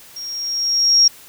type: tone with level ramp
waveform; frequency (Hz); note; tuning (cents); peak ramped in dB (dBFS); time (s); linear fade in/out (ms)
sine; 5588; F8; 0; -28 to -7; 0.16-1.08; 5
effects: white hiss -43 dBFS RMS until 1.28 s